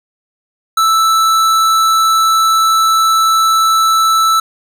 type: tone with hard clipping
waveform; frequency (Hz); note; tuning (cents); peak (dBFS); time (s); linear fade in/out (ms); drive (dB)
sine; 1318.5; E6; 0; -10; 0.77-4.4; 5; 16
effects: none